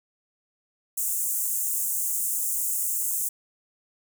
pink high-pass noise, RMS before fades -27 dBFS, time 0.97-3.29 s, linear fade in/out 10 ms, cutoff 7100 Hz, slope 48 dB/octave, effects none

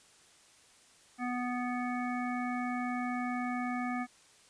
harmonic tone, 246.9 Hz, B3, in tune, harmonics 1 / 3 / 5 / 7 / 9, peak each -34 / -38 / -41 / -44 / -43 dBFS, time 1.18-4.07 s, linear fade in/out 50 ms, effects white hiss -61 dBFS RMS until 4.49 s + resampled to 22050 Hz

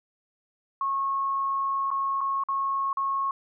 sine tone with dropouts, 1093 Hz, C#6, 25 cents flat, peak -24 dBFS, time 0.81-3.31 s, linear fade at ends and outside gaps 2 ms, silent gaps 1.905-1.913 / 2.208-2.212 / 2.437-2.486 / 2.93-2.971 s, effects none

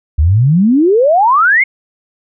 sine exponential sweep, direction up, 69.8 to 2217 Hz, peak -6 dBFS, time 0.18-1.64 s, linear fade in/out 10 ms, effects none

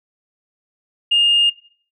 sine tone, 2830 Hz, F7, 22 cents sharp, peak -11 dBFS, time 1.11-1.5 s, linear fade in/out 10 ms, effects noise-tail reverb RT60 0.5 s tail -18 dB re dry + tanh soft clip ceiling -7 dBFS

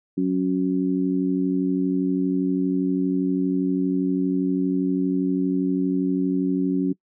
harmonic tone, 92.5 Hz, F#2, in tune, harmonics 2 / 3 / 4, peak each -24 / -21 / -29 dBFS, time 0.17-6.93 s, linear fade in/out 10 ms, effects noise-tail reverb RT60 0.1 s tail -23 dB re dry

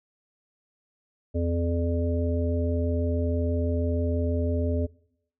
harmonic tone with a mistuned harmonic, 85.1 Hz, F2, 44 cents flat, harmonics 1 / 3 / 5 / 7, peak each -25 / -30 / -32 / -33 dBFS, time 1.34-4.87 s, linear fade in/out 20 ms, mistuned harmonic 1, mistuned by -42 cents, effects noise-tail reverb RT60 0.7 s tail -21 dB re dry

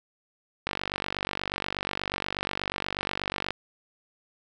click train, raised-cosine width 0.3 ms, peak -12 dBFS, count 138, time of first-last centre 0.67-3.506 s, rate 48.3 Hz, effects none

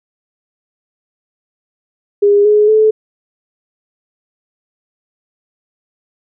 sine tone with pitch steps, 407.5 / 420.4 / 433.7 Hz, G#4 / G#4 / A4, -33 / +21 / -25 cents, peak -6 dBFS, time 2.22-2.91 s, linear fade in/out 10 ms, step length 230 ms, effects none

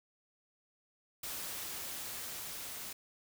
white noise with level ramp, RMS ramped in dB -41 to -44 dBFS, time 1.23-2.93 s, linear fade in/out 5 ms, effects none

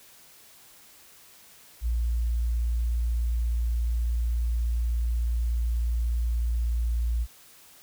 sine tone, 58.27 Hz, A#1, in tune, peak -23 dBFS, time 1.81-7.27 s, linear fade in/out 50 ms, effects white hiss -53 dBFS RMS until 7.82 s

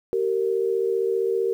sine tone pair together, 385.4 / 460.7 Hz, G4 / A#4, -29 / -20 cents, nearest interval minor third, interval 309 cents, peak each -23 dBFS, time 0.13-1.53 s, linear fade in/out 0 ms, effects 9-bit

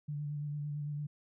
sine tone with vibrato, 147 Hz, D3, 2 cents sharp, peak -35 dBFS, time 0.08-1.07 s, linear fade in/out 10 ms, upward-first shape square, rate 8.9 Hz, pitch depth 19 cents each way, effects none

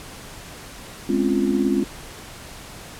sine chord, Db major seventh, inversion second, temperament just, 207.9 / 259.9 / 277.2 / 346.5 Hz, Ab3 / C4 / Db4 / F4, +2 / -11 / 0 / -14 cents, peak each -23 dBFS, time 1.09-1.84 s, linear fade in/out 5 ms, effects pink hiss -39 dBFS RMS until 2.99 s + low-pass 12000 Hz 12 dB/octave

